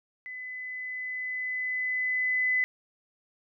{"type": "tone with level ramp", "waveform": "sine", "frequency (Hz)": 2011, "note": "B6", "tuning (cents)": 31, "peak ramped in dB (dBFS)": [-37, -22], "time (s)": [0.26, 2.64], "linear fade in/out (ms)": 0, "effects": []}